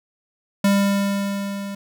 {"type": "tone with level ramp", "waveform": "square", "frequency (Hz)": 199.3, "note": "G3", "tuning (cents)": 29, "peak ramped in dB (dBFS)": [-14, -29], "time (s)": [0.64, 1.75], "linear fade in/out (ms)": 5, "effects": []}